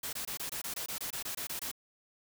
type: noise bursts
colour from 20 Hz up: white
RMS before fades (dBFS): -38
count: 14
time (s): 0.03-1.715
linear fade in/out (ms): 5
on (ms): 99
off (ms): 23
effects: none